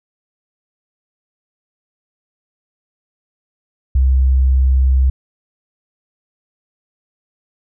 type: tone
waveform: sine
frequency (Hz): 65.4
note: C2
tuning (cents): 0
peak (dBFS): -9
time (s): 3.95-5.1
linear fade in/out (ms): 5
effects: none